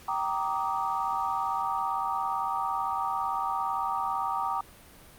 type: chord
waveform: sine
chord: Eb major seventh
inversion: first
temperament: just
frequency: 777.8 / 933.4 / 1166.7 / 1244.5 Hz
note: G5 / Bb5 / D6 / Eb6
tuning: -14 / +2 / -12 / 0 cents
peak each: -32 / -31 / -32 / -35 dBFS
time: 0.08-4.61 s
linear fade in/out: 5 ms
effects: pink hiss -52 dBFS RMS until 5.18 s + Opus 48 kbps